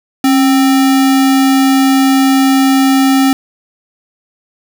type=tone with sample-and-hold; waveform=sine; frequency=270 Hz; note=C#4; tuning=45 cents flat; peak=-6 dBFS; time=0.24-3.33 s; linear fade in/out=2 ms; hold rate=1050 Hz; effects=none